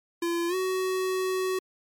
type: tone with pitch glide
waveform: square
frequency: 341 to 374 Hz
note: F4 to F#4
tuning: -41 to +19 cents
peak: -26 dBFS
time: 0.22-1.59 s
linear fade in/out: 5 ms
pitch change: +160 cents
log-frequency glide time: 0.48-0.55 s
effects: MP3 96 kbps